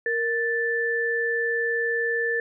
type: tone pair together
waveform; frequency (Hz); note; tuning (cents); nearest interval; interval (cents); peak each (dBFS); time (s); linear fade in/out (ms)
sine; 466.2 / 1760.1; A#4 / A6; 0 / 0; octave + major seventh; 2300; -26 / -24; 0.06-2.4; 2
effects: none